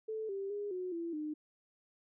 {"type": "tone with pitch steps", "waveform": "sine", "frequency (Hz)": [437.9, 392.4, 410, 365.7, 336.8, 304.1], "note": ["A4", "G4", "G#4", "F#4", "E4", "D#4"], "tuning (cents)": [-8, 2, -22, -20, 37, -40], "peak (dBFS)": -36, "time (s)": [0.08, 1.34], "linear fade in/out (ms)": 10, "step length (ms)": 210, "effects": []}